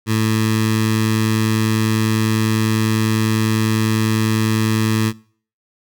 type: tone with notch filter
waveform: 15% pulse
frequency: 110 Hz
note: A2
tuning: in tune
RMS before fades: -17 dBFS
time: 0.06-5.13 s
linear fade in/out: 50 ms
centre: 620 Hz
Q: 0.64
effects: noise-tail reverb RT60 0.5 s tail -23 dB re dry